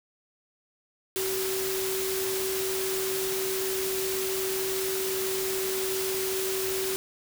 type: tone in noise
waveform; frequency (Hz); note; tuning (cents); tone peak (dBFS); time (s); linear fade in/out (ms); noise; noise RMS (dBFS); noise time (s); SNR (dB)
sine; 381.3; G4; -48; -29; 1.16-6.96; 0; white; -32; 1.16-6.96; 0
effects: none